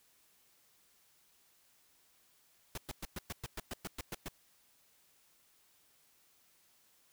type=noise bursts; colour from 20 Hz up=pink; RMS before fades=-41 dBFS; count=12; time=2.75-4.284 s; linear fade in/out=2 ms; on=27 ms; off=110 ms; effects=white hiss -69 dBFS RMS until 7.12 s